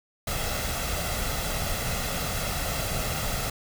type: noise with comb filter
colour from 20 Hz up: pink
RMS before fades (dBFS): -29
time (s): 0.27-3.5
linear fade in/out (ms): 5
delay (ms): 1.5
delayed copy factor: +0.55
effects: none